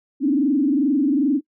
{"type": "tone with frequency modulation", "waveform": "sine", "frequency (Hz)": 282.5, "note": "C#4", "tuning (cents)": 33, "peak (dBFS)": -15, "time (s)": [0.2, 1.41], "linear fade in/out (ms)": 50, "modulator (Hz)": 22.5, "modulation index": 1.3, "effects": ["noise-tail reverb RT60 0.1 s tail -24 dB re dry"]}